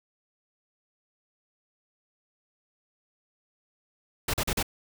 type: noise bursts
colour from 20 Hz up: pink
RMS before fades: -27 dBFS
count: 4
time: 4.28-4.628 s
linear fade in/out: 5 ms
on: 57 ms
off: 40 ms
effects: none